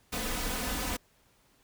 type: noise with comb filter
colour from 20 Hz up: pink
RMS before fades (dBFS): -33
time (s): 0.12-0.97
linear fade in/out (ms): 10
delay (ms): 4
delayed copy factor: +0.75
effects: pink hiss -66 dBFS RMS until 1.63 s